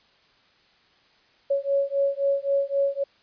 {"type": "beating tone pair", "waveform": "sine", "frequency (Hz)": [554.4, 558.2], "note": ["C#5", "C#5"], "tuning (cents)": [0, 12], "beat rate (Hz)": 3.8, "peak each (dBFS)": -24, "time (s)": [1.5, 3.04], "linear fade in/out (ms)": 10, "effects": ["white hiss -60 dBFS RMS until 3.22 s", "resampled to 11025 Hz"]}